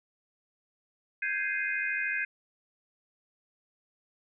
sine chord, Ab major seventh, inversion third, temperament equal, 1568 / 1661.2 / 2093 / 2489 Hz, G6 / Ab6 / C7 / Eb7, 0 / 0 / 0 / 0 cents, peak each -34 dBFS, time 1.22-2.25 s, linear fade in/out 5 ms, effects none

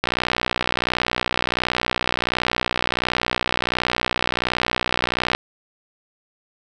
click train, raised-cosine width 0.3 ms, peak -3 dBFS, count 327, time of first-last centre 0.04-5.349 s, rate 61.4 Hz, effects none

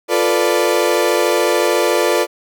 35% pulse chord, B half-diminished seventh, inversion second, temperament equal, 349.2 / 440 / 493.9 / 587.3 Hz, F4 / A4 / B4 / D5, 0 / 0 / 0 / 0 cents, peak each -17 dBFS, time 0.08-2.27 s, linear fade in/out 50 ms, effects none

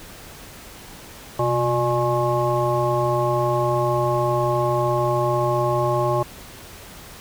harmonic tone with a mistuned harmonic, 120 Hz, B2, 49 cents flat, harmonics 1 / 3 / 5 / 7 / 9, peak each -24 / -24 / -23 / -26 / -25 dBFS, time 1.39-6.23 s, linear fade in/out 5 ms, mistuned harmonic 1, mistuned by +110 cents, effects pink hiss -41 dBFS RMS until 7.2 s

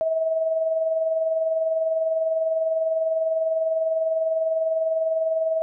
sine tone with tremolo, 645 Hz, E5, 38 cents flat, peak -18 dBFS, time 0.01-5.62 s, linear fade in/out 0 ms, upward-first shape sine, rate 20 Hz, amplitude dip 45%, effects none

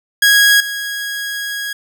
sawtooth tone with level steps, 1651 Hz, G#6, 11 cents flat, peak -4 / -17 dBFS, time 0.22-1.73 s, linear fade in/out 5 ms, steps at 0.6 s, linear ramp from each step 5 ms, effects none

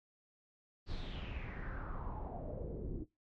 brown noise with low-pass filter sweep, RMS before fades -42 dBFS, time 0.86-3.06 s, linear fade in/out 50 ms, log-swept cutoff 4600 to 300 Hz, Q 4.8, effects noise-tail reverb RT60 0.2 s tail -20 dB re dry + MP3 48 kbps

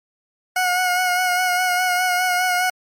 20% pulse tone with vibrato, 727 Hz, F#5, 31 cents flat, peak -12 dBFS, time 0.56-2.7 s, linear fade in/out 5 ms, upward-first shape sine, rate 4.9 Hz, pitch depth 28 cents each way, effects MP3 64 kbps

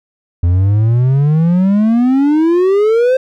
triangle exponential sweep, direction up, 84.3 to 528 Hz, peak -6 dBFS, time 0.43-3.17 s, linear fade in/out 5 ms, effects none

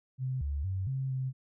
sine tone with pitch steps, 129.9 / 71.3 / 94.9 / 133.3 / 130.9 Hz, C3 / C#2 / F#2 / C3 / C3, -12 / +49 / +44 / +33 / +1 cents, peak -30 dBFS, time 0.18-1.33 s, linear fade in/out 50 ms, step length 230 ms, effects none

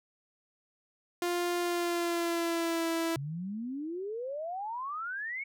sawtooth tone with pitch glide, 350.2 to 330.5 Hz, F4 to E4, +5 to +5 cents, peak -25 dBFS, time 1.22-3.16 s, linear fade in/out 2 ms, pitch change -100 cents, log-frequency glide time 1.61-2.87 s
sine exponential sweep, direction up, 130.81 to 2251 Hz, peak -34 dBFS, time 3.16-5.44 s, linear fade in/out 10 ms
effects none

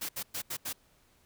white noise bursts at uneven times, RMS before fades -36 dBFS, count 5, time 0.01-0.09 / 0.16-0.23 / 0.34-0.42 / 0.5-0.57 / 0.65-0.73 s, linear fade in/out 10 ms, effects pink hiss -66 dBFS RMS until 1.25 s

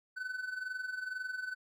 triangle tone with amplitude modulation, 1509 Hz, F#6, 34 cents sharp, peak -32 dBFS, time 0.16-1.55 s, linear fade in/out 20 ms, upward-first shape sine, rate 22.1 Hz, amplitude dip 70%, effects none

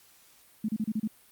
sine tone bursts, 216.8 Hz, A3, 25 cents flat, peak -26 dBFS, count 6, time 0.64-1.076 s, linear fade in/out 5 ms, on 46 ms, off 32 ms, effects white hiss -59 dBFS RMS until 1.31 s + Opus 48 kbps

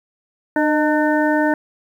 harmonic tone with a mistuned harmonic, 300 Hz, D4, 37 cents sharp, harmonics 1 / 2 / 3 / 5 / 6, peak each -17 / -20 / -22 / -24 / -25 dBFS, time 0.56-1.54 s, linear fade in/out 2 ms, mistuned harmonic 2, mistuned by +44 cents, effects 8-bit

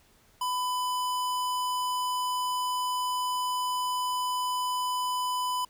square tone, 1000 Hz, B5, 21 cents sharp, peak -28 dBFS, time 0.41-5.65 s, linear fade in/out 5 ms, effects pink hiss -62 dBFS RMS until 5.69 s

